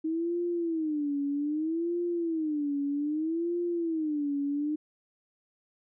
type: tone with vibrato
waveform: sine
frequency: 313.8 Hz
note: D#4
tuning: 15 cents sharp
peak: -27 dBFS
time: 0.04-4.76 s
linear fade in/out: 10 ms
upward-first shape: sine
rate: 0.63 Hz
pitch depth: 180 cents each way
effects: none